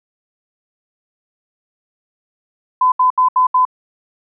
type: tone bursts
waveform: sine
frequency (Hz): 1013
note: B5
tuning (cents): +44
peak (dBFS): -9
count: 5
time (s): 2.81-3.652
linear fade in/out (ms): 5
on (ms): 110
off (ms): 73
effects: none